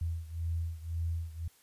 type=beating tone pair; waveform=sine; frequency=82.41 / 84.31 Hz; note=E2 / E2; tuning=0 / +40 cents; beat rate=1.9 Hz; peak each=-34 / -37 dBFS; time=0.01-1.48 s; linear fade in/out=5 ms; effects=white hiss -64 dBFS RMS until 1.62 s + resampled to 32000 Hz